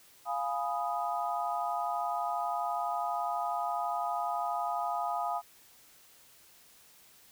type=chord; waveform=sine; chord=F half-diminished seventh; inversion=none; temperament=equal; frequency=698.5 / 830.6 / 987.8 / 1244.5 Hz; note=F5 / Ab5 / Cb6 / Eb6; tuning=0 / 0 / 0 / 0 cents; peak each=-34 / -35 / -39 / -36 dBFS; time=0.25-5.42 s; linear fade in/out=50 ms; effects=white hiss -59 dBFS RMS until 7.31 s